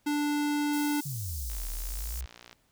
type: tone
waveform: square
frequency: 293.7 Hz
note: D4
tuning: in tune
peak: -27 dBFS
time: 0.06-1.01 s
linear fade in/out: 10 ms
type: high-pass noise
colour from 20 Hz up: white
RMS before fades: -41 dBFS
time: 0.73-2.21 s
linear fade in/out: 5 ms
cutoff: 5000 Hz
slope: 24 dB/octave
type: exponential two-way sweep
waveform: sine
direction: down then up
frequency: 150.8 to 36.71 to 64.3 Hz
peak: -33 dBFS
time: 1.05-2.26 s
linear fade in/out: 10 ms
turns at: 1.69 s
type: click train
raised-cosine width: 0.2 ms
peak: -30 dBFS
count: 62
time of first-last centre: 1.5-2.529 s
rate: 59.3 Hz
effects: pink hiss -69 dBFS RMS until 2.71 s